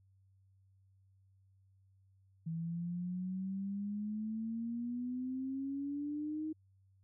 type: exponential sweep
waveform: sine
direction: up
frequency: 161.9 to 314.9 Hz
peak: -36 dBFS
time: 2.46-6.53 s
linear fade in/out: 10 ms
effects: added 96 Hz sine -65 dBFS peak until 7.03 s